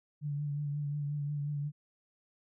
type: tone with vibrato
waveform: sine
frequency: 145.6 Hz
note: D3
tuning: 15 cents flat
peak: -32 dBFS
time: 0.21-1.72 s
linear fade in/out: 50 ms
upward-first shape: triangle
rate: 5.6 Hz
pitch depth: 38 cents each way
effects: none